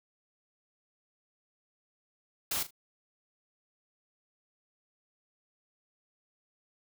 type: noise with echo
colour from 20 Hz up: white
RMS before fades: -32 dBFS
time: 2.51-2.63 s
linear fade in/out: 5 ms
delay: 39 ms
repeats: 2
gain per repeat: -13 dB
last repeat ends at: 2.708 s
effects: none